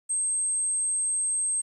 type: tone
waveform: sine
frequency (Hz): 8372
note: C9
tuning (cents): 0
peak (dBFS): -22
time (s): 0.09-1.62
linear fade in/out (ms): 20
effects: tanh soft clip ceiling -22 dBFS + 10-bit